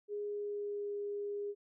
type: tone with pitch glide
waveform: sine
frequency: 413.1 to 408.4 Hz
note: G#4 to G#4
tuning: -9 to -29 cents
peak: -36 dBFS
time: 0.08-1.55 s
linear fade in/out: 50 ms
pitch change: -20 cents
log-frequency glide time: 0.23-0.94 s
effects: none